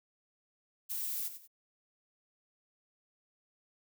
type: noise with echo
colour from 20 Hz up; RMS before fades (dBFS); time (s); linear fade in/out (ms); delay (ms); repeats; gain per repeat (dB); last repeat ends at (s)
violet; -37; 0.89-1.29; 20; 94; 2; -10; 1.478
effects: none